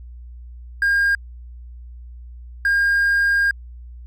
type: tone bursts at uneven times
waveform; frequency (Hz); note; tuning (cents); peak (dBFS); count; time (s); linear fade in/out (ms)
triangle; 1614; G#6; -50; -12; 2; 0.82-1.15 / 2.65-3.51; 2
effects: tanh soft clip ceiling -9 dBFS + added 60 Hz sine -35 dBFS peak until 4.06 s